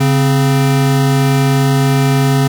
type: tone pair together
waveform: square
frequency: 138.58 / 261.6 Hz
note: C#3 / C4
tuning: 0 / 0 cents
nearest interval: major seventh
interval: 1100 cents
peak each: -11 / -17 dBFS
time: 0-2.48 s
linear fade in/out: 10 ms
effects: none